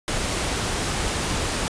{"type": "noise", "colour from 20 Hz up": "pink", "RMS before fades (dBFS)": -25, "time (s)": [0.08, 1.68], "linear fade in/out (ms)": 0, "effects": ["resampled to 22050 Hz"]}